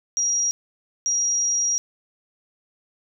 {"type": "tone bursts at uneven times", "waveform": "sine", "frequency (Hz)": 5710, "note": "F8", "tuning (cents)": 37, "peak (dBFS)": -19, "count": 2, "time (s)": [[0.17, 0.51], [1.06, 1.78]], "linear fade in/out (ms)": 0, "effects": ["10-bit"]}